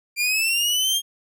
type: linear sweep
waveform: sawtooth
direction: up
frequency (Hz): 2370 to 3244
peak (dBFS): -16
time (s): 0.16-1.02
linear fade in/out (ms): 50
effects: none